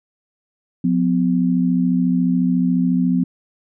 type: tone pair together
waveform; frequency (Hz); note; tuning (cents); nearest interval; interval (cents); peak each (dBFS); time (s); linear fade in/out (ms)
sine; 178.9 / 253; F3 / B3; +42 / +42; tritone; 600; -17; 0.84-3.24; 5
effects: none